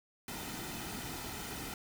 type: noise with comb filter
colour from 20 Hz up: pink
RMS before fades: -42 dBFS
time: 0.28-1.74 s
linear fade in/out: 2 ms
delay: 1.8 ms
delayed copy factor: -0.55
effects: none